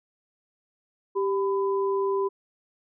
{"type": "tone pair together", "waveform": "sine", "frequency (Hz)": [392, 1002.1], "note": ["G4", "B5"], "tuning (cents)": [0, 25], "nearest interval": "octave + major third", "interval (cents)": 1625, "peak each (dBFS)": [-23, -30], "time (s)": [1.15, 2.29], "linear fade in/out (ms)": 20, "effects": []}